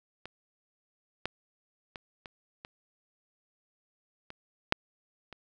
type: clicks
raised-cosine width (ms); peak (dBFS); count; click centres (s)
0.3; -25 / -15 / -24 / -27 / -26 / -27 / -6 / -28; 8; 0.256 / 1.256 / 1.958 / 2.258 / 2.649 / 4.304 / 4.724 / 5.327
effects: none